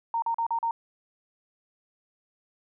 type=tone bursts; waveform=sine; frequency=922 Hz; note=A#5; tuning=19 cents flat; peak=-24 dBFS; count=5; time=0.14-0.71 s; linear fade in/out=2 ms; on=82 ms; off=40 ms; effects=none